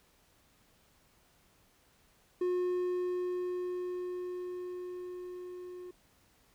triangle tone with level ramp, 360 Hz, F#4, 47 cents flat, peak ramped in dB -26 to -41 dBFS, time 2.41-5.91 s, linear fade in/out 5 ms, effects pink hiss -67 dBFS RMS until 6.54 s

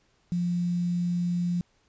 sine tone with quantisation, 175.2 Hz, F3, 6 cents sharp, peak -24 dBFS, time 0.32-1.61 s, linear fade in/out 0 ms, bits 8, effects pink hiss -67 dBFS RMS until 1.88 s + resampled to 16000 Hz

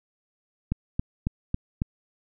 click train, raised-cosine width 5 ms, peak -12 dBFS, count 5, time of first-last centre 0.72-1.819 s, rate 3.64 Hz, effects none

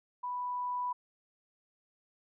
sine tone with level ramp, 987.8 Hz, B5, in tune, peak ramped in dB -34 to -31 dBFS, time 0.23-0.93 s, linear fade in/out 10 ms, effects none

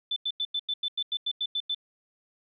sine tone bursts, 3520 Hz, A7, in tune, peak -26 dBFS, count 12, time 0.11-1.747 s, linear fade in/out 5 ms, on 53 ms, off 91 ms, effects none

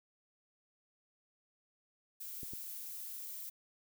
violet noise, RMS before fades -45 dBFS, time 2.2-3.5 s, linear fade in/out 10 ms
clicks, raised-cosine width 3 ms, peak -35 dBFS, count 2, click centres 2.432 / 2.535 s
effects none

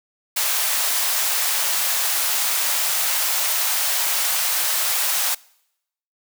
white high-pass noise, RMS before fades -21 dBFS, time 0.36-5.35 s, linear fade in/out 10 ms, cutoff 600 Hz, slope 24 dB/octave, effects noise-tail reverb RT60 0.8 s tail -24 dB re dry

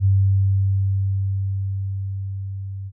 sine tone with level ramp, 97.3 Hz, G2, 12 cents flat, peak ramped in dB -12 to -28 dBFS, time 0-2.92 s, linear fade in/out 50 ms, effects none

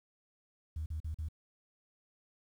sine tone bursts, 78.1 Hz, D#2, 7 cents sharp, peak -34 dBFS, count 4, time 0.76-1.286 s, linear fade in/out 5 ms, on 100 ms, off 42 ms, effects tanh soft clip ceiling -31 dBFS + 11-bit

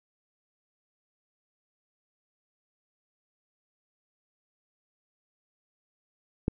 click, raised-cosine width 3 ms, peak -12 dBFS, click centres 6.481 s, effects none

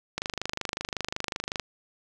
click train, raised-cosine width 0.2 ms, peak -12 dBFS, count 37, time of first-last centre 0.18-1.597 s, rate 25.4 Hz, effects none

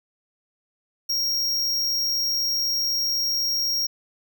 square tone, 5588 Hz, F8, in tune, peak -22 dBFS, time 1.09-3.87 s, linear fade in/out 10 ms, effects none

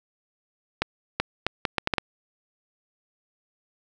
accelerating click train, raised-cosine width 0.3 ms, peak -6 dBFS, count 8, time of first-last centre 0.82-1.982 s, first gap 380 ms, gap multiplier 0.7, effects none

